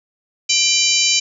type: harmonic tone with a mistuned harmonic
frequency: 790 Hz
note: G5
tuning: 13 cents sharp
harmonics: 3 / 4 / 5 / 6 / 7 / 8 / 9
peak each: -21 / -21 / -21 / -21 / -21 / -21 / -21 dBFS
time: 0.49-1.2 s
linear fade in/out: 10 ms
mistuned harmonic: 4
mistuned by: -74 cents
effects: none